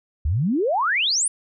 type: exponential sweep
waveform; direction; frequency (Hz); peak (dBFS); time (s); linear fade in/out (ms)
sine; up; 65.9 to 9956; -18; 0.25-1.28; 5
effects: none